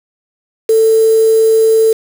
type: tone with quantisation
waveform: sine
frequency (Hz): 444.2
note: A4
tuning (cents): +16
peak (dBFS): -6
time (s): 0.69-1.93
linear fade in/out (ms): 5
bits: 4
effects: none